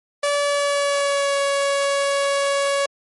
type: tone with pitch glide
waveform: sawtooth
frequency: 576 to 559.9 Hz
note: D5 to C#5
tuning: -34 to +17 cents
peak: -14 dBFS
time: 0.23-2.86 s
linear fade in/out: 5 ms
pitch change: -49 cents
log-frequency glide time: 0.34-1.38 s
effects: MP3 48 kbps